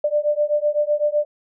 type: beating tone pair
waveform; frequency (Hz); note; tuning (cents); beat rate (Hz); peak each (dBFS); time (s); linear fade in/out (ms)
sine; 590 / 597.9; D5 / D5; +8 / +31; 7.9; -20; 0.04-1.25; 5
effects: none